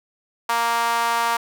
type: tone with high-pass filter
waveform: sawtooth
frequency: 233.1 Hz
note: A#3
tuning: in tune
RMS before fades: -21 dBFS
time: 0.49-1.37 s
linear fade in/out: 5 ms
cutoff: 970 Hz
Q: 3.2
effects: none